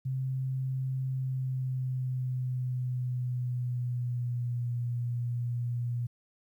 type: tone with pitch glide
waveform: sine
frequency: 131.3 to 120.4 Hz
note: C3 to B2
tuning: +6 to -44 cents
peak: -29 dBFS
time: 0.05-6.07 s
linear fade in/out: 10 ms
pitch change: -150 cents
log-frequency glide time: 1.08-4.72 s
effects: 11-bit